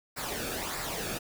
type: noise with flanger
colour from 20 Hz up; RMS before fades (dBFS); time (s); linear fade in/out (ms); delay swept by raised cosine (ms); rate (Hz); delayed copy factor
pink; -35; 0.16-1.19; 20; 0.31 to 1.02; 1.6; -0.6
effects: none